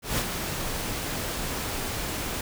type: noise with ADSR envelope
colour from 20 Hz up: pink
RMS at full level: -25 dBFS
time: 0.02-2.41 s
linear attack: 160 ms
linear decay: 55 ms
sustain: -6 dB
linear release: 3 ms
effects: none